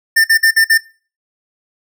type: tone bursts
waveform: square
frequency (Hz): 1796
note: A6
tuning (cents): +35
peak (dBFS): -8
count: 5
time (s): 0.16-0.779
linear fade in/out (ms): 10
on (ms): 83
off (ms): 51
effects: noise-tail reverb RT60 0.4 s tail -22 dB re dry